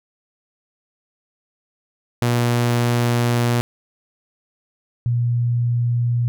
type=tone pair in turn; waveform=sawtooth / sine; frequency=119.8 / 119.8 Hz; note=A#2 / A#2; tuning=+48 / +48 cents; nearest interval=unison; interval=0 cents; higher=neither; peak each=-12 / -16 dBFS; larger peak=first; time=2.22-3.61 / 5.06-6.28 s; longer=first; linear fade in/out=0 ms; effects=none